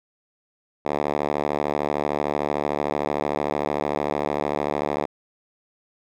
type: tone with band-pass filter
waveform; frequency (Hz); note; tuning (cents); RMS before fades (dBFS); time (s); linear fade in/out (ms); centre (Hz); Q
5% pulse; 73.3; D2; -3; -25; 0.85-5.06; 10; 630; 0.63
effects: none